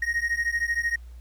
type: beating tone pair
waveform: triangle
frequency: 1864.7 / 1877.7 Hz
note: A#6 / A#6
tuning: 0 / +12 cents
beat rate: 13 Hz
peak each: -25 dBFS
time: 0.02-0.96 s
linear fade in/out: 5 ms
effects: added 60 Hz sine -40 dBFS peak until 1.2 s + pink hiss -62 dBFS RMS until 1.2 s